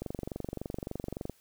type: click train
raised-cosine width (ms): 2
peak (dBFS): -22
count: 31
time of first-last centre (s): 0.02-1.297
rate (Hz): 23.5
effects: white hiss -65 dBFS RMS until 1.4 s